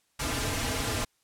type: noise with comb filter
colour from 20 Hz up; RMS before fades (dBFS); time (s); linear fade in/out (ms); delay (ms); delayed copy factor
pink; -30; 0.19-1.05; 10; 5.4; -0.9
effects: white hiss -71 dBFS RMS until 1.23 s + low-pass 11000 Hz 12 dB/octave